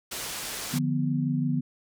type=low-pass noise; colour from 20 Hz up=white; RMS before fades=-35 dBFS; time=0.11-0.79 s; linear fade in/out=10 ms; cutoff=9700 Hz; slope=12 dB/octave
type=chord; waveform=sine; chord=B diminished; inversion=first; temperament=equal with one note detuned; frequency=148.71 / 174.61 / 246.9 Hz; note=D3 / F3 / B3; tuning=+22 / 0 / 0 cents; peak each=-27 / -31 / -27 dBFS; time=0.73-1.61 s; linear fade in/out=10 ms
effects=none